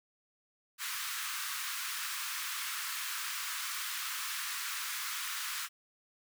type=high-pass noise; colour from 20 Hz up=pink; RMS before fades=-38 dBFS; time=0.78-5.69 s; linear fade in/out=50 ms; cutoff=1100 Hz; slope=48 dB/octave; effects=none